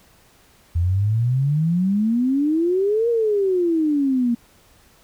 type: exponential two-way sweep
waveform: sine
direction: up then down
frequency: 82.41 to 476.1 to 231.7 Hz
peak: -16 dBFS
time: 0.75-4.35 s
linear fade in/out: 10 ms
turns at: 3.09 s
effects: pink hiss -54 dBFS RMS until 5.03 s

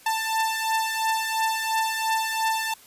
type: beating tone pair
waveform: sawtooth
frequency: 887 / 889.9 Hz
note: A5 / A5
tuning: +14 / +19 cents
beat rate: 2.9 Hz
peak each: -21 / -24 dBFS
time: 0.06-2.74 s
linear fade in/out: 5 ms
effects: white hiss -51 dBFS RMS until 2.86 s + resampled to 32000 Hz

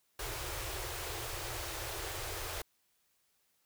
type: band-stop noise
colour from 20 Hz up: pink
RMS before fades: -40 dBFS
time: 0.19-2.62 s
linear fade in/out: 5 ms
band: 130 to 320 Hz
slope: 96 dB/octave
effects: white hiss -75 dBFS RMS until 3.65 s

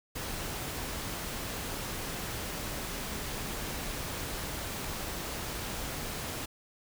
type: noise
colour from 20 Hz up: pink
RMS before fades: -37 dBFS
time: 0.15-6.46 s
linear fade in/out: 10 ms
effects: none

